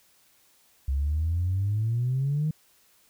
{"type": "exponential sweep", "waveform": "sine", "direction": "up", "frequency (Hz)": [66.2, 158.2], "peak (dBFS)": -22, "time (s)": [0.88, 2.51], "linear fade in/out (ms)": 5, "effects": ["tanh soft clip ceiling -19 dBFS", "white hiss -62 dBFS RMS until 3.09 s"]}